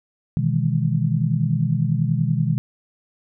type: chord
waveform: sine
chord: E major seventh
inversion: second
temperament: just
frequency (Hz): 123.61 / 154.51 / 164.81 / 206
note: B2 / D#3 / E3 / G#3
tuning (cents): +2 / -12 / 0 / -14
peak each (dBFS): -22 / -21 / -24 / -27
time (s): 0.37-2.58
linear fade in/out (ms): 0
effects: none